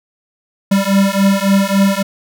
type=beating tone pair; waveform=square; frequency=194.8 / 198.4 Hz; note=G3 / G3; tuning=-11 / +21 cents; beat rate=3.6 Hz; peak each=-14 dBFS; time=0.71-2.03 s; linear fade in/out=10 ms; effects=none